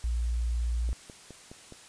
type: tone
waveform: sine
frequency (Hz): 58.9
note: A#1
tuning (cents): +19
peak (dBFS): -26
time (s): 0.04-0.93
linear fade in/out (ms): 0
type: click train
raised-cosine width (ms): 2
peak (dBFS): -31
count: 5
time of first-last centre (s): 0.89-1.723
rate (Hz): 4.8
effects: white hiss -51 dBFS RMS until 1.88 s + resampled to 22050 Hz